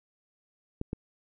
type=clicks; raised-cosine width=3 ms; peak=-19 dBFS; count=2; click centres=0.814 / 0.931 s; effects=none